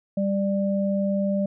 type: tone pair together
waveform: sine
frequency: 197.56 / 592 Hz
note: G3 / D5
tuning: +14 / +14 cents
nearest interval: octave + perfect fifth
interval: 1900 cents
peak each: -22 / -26 dBFS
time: 0.17-1.46 s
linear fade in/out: 5 ms
effects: none